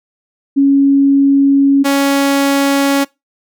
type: tone pair in turn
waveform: sine / sawtooth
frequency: 277.2 / 278.2 Hz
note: C#4 / C#4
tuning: 0 / +6 cents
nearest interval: unison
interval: 6 cents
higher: second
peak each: -6 dBFS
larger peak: neither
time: 0.56-1.84 / 1.84-3.05 s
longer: first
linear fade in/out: 20 ms
effects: noise-tail reverb RT60 0.2 s tail -22 dB re dry